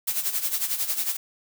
blue noise with tremolo, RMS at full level -24 dBFS, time 0.07-1.17 s, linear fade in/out 10 ms, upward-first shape sine, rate 11 Hz, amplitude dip 70%, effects none

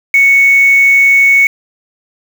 sine tone with quantisation, 2217 Hz, C#7, in tune, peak -4 dBFS, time 0.14-1.47 s, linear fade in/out 2 ms, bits 4, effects none

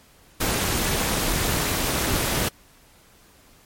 pink noise with amplitude modulation, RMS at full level -20 dBFS, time 0.4-2.49 s, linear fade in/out 10 ms, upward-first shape sine, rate 297 Hz, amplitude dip 75%, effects pink hiss -54 dBFS RMS until 3.65 s + MP3 64 kbps

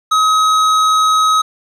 square tone, 1271 Hz, D#6, 36 cents sharp, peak -10 dBFS, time 0.11-1.42 s, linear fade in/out 10 ms, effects low-pass 7000 Hz 12 dB/octave + 8-bit

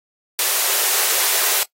white high-pass noise, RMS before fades -18 dBFS, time 0.39-1.63 s, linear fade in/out 0 ms, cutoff 360 Hz, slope 96 dB/octave, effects noise-tail reverb RT60 0.1 s tail -20 dB re dry + AAC 48 kbps

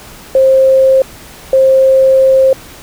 sine tone pair in turn, 530 / 530 Hz, C5 / C5, +22 / +22 cents, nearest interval unison, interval 0 cents, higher neither, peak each -4 dBFS, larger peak neither, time 0.35-1.02 / 1.53-2.53 s, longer second, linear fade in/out 2 ms, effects pink hiss -34 dBFS RMS until 2.82 s

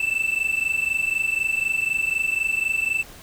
triangle tone pair together, 2638 / 2662 Hz, E7 / E7, +1 / +16 cents, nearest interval unison, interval 15 cents, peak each -22 dBFS, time 0-3.03 s, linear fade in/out 5 ms, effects pink hiss -44 dBFS RMS until 3.22 s

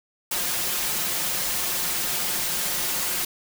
white noise with comb filter, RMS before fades -26 dBFS, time 0.31-3.25 s, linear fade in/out 5 ms, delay 5.6 ms, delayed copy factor +0.65, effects none

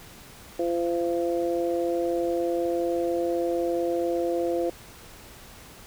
harmonic tone, 171.3 Hz, F3, 33 cents flat, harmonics 2 / 3 / 4, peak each -26 / -27 / -32 dBFS, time 0.59-4.7 s, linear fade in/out 5 ms, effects pink hiss -47 dBFS RMS until 5.86 s

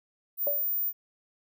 sine tone, 14760 Hz, A#9, 18 cents flat, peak -26 dBFS, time 0.37-0.93 s, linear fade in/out 50 ms
sine tone with exponential decay, 580 Hz, D5, 22 cents flat, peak -24 dBFS, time 0.47-0.67 s, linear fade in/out 1 ms, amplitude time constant 43 ms
effects none

